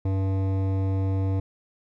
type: tone with hard clipping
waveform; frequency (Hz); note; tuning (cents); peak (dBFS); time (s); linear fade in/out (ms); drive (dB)
sine; 96.1; G2; -34; -24; 0.05-1.4; 5; 14
effects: none